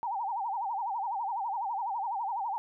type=tone with vibrato; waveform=sine; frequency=860 Hz; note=A5; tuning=40 cents flat; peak=-30 dBFS; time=0.03-2.58 s; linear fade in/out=0 ms; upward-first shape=sine; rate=12 Hz; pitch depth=200 cents each way; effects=none